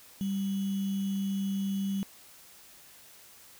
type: tone with sample-and-hold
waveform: sine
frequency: 196 Hz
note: G3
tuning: in tune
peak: -28 dBFS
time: 0.21-2.03 s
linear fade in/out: 0 ms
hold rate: 3150 Hz
effects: white hiss -54 dBFS RMS until 3.59 s